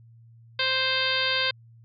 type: harmonic tone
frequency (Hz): 523.3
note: C5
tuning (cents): 0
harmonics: 1 / 2 / 3 / 4 / 5 / 6 / 7 / 8 / 9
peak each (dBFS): -33 / -34 / -29 / -32 / -31 / -31 / -29 / -34 / -32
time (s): 0.59-1.51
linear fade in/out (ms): 5
effects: added 115 Hz sine -49 dBFS peak until 1.84 s